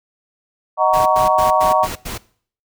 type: chord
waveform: sine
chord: D# minor seventh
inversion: none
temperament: just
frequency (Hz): 622.3 / 746.7 / 933.4 / 1120.1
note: D#5 / F#5 / A#5 / C#6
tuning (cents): 0 / +16 / +2 / +18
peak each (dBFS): -17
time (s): 0.77-1.88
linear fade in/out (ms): 50
type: noise bursts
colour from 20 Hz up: pink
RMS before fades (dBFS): -27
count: 6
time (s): 0.93-2.18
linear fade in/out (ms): 10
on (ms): 130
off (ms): 94
effects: noise-tail reverb RT60 0.5 s tail -20 dB re dry